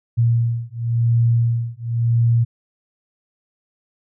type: beating tone pair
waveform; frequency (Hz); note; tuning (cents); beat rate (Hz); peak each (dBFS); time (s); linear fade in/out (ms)
sine; 116.6 / 117.54; A#2 / A#2; +1 / +15; 0.94; -18; 0.17-2.45; 20
effects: none